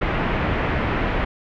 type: low-pass noise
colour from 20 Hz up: pink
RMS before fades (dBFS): -22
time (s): 0.01-1.25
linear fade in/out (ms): 10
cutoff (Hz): 2500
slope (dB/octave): 24
effects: none